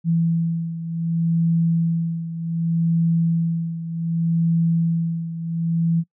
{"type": "beating tone pair", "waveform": "sine", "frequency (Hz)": [166.1, 166.76], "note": ["E3", "E3"], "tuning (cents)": [13, 20], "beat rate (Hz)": 0.66, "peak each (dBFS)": [-19, -24], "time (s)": [0.04, 6.04], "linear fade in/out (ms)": 50, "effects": ["noise-tail reverb RT60 0.1 s tail -24 dB re dry"]}